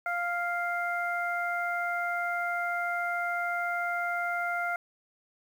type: harmonic tone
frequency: 698.5 Hz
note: F5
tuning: in tune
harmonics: 1 / 2 / 3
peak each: -32 / -31 / -36 dBFS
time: 0.06-4.76 s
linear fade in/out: 2 ms
effects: 9-bit